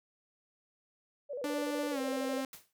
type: tone with vibrato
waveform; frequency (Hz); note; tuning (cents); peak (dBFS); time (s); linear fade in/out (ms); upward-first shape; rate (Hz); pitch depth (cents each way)
sine; 533; C5; +32; -36; 1.29-2.42; 20; square; 12; 130
type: tone with pitch glide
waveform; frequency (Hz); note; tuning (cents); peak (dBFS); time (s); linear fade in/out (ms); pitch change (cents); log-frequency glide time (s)
sawtooth; 293.7 to 264.7; D4 to C4; 0 to +20; -30; 1.44-2.45; 2; -180; 1.91-1.99
type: noise with exponential decay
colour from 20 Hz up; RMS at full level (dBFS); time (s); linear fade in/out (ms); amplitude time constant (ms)
white; -45; 2.53-2.73; 2; 42
effects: none